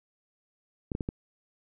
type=clicks; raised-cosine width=3 ms; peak=-18 dBFS; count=4; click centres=0.918 / 0.951 / 1.008 / 1.089 s; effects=none